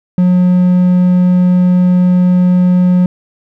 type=tone; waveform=triangle; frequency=180.4 Hz; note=F#3; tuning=44 cents flat; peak=-4 dBFS; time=0.18-3.06 s; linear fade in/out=2 ms; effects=none